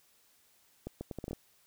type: accelerating click train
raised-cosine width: 2 ms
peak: -25 dBFS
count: 8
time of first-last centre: 0.87-1.331 s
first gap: 140 ms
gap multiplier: 0.73
effects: white hiss -67 dBFS RMS until 1.66 s